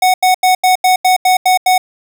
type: tone bursts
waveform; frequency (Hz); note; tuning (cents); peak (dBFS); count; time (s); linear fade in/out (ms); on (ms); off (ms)
square; 740; F#5; 0; -8; 9; 0.02-1.78; 5; 120; 85
effects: none